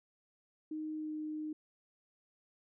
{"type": "tone with pitch glide", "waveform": "sine", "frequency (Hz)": [310, 307.3], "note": ["D#4", "D#4"], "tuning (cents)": [-6, -21], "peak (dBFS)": -37, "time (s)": [0.71, 1.53], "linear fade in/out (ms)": 5, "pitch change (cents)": -15, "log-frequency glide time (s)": [0.96, 1.12], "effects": []}